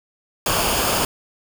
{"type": "noise with comb filter", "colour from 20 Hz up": "pink", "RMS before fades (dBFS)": -20, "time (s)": [0.46, 1.05], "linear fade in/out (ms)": 2, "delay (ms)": 0.51, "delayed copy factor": -0.55, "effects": []}